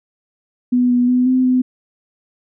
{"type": "tone with pitch steps", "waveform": "sine", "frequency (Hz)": [247.5, 245.2, 249.9, 256.7, 253.7], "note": ["B3", "B3", "B3", "C4", "B3"], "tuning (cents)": [4, -12, 21, -33, 47], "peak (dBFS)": -11, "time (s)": [0.72, 1.62], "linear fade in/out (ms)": 10, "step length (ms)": 180, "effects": []}